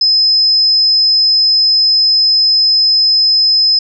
sine tone, 5100 Hz, D#8, 42 cents sharp, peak -7 dBFS, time 0.01-3.79 s, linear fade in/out 5 ms, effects none

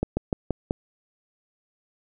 slowing click train, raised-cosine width 2 ms, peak -10 dBFS, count 5, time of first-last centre 0.03-0.709 s, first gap 140 ms, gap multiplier 1.13, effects none

